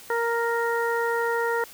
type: harmonic tone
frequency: 466.2 Hz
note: A#4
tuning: in tune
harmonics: 1 / 2 / 3 / 4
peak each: -25 / -28 / -30 / -31 dBFS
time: 0.1-1.64 s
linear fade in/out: 2 ms
effects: white hiss -46 dBFS RMS until 1.73 s